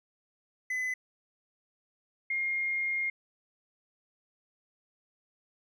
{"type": "tone pair in turn", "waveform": ["triangle", "sine"], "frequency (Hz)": [2016, 2130], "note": ["B6", "C7"], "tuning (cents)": [35, 30], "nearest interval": "minor second", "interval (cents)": 95, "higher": "second", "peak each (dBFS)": -28, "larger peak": "neither", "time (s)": [[0.7, 0.94], [2.3, 3.1]], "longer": "second", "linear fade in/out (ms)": 5, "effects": []}